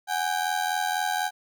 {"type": "ring-modulated tone", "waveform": "30% pulse", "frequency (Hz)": 784, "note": "G5", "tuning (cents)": 0, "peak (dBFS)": -19, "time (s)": [0.07, 1.31], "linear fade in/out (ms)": 50, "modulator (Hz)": 42, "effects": []}